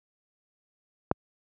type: click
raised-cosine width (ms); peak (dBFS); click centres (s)
1; -8; 1.114
effects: high-pass 80 Hz 12 dB/octave